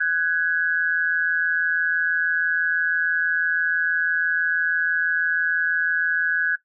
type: tone pair together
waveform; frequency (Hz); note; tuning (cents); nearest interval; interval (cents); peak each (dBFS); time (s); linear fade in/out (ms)
sine; 1495.1 / 1661.2; F#6 / G#6; +18 / 0; major second; 182; -21; 0-6.56; 10
effects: noise-tail reverb RT60 0.1 s tail -17 dB re dry